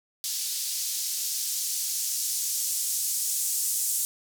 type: noise with band-pass filter sweep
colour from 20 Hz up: violet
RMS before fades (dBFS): -29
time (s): 0.24-4.05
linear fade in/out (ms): 0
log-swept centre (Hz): 4600 to 7500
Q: 1.3
effects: none